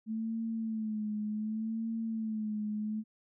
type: tone with vibrato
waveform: sine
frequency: 218.6 Hz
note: A3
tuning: 11 cents flat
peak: -32 dBFS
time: 0.06-3.04 s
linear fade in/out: 50 ms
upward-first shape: sine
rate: 0.67 Hz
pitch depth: 60 cents each way
effects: none